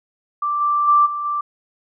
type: tone with level steps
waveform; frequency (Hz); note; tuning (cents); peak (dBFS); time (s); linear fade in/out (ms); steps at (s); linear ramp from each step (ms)
sine; 1174.7; D6; 0; -18 / -15 / -10 / -22 / -19; 0.42-1.41; 5; 0.6 / 0.87 / 1.05 / 1.24; 20
effects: none